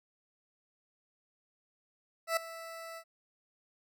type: tone with ADSR envelope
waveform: 20% pulse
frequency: 659 Hz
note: E5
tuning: 1 cent flat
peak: -21 dBFS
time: 2.27-3.04 s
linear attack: 98 ms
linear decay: 5 ms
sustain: -17 dB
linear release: 67 ms
effects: none